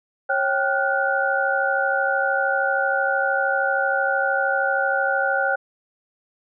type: tone cluster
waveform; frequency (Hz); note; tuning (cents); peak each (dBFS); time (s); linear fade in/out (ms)
sine; 547 / 780 / 1427 / 1500; C#5 / G5 / F6 / F#6; -23 / -9 / +37 / +23; -24; 0.29-5.56; 10
effects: none